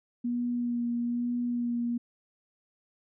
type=tone with vibrato; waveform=sine; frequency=240 Hz; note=B3; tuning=49 cents flat; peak=-27 dBFS; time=0.24-1.98 s; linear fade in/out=10 ms; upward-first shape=sine; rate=1.1 Hz; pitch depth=17 cents each way; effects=none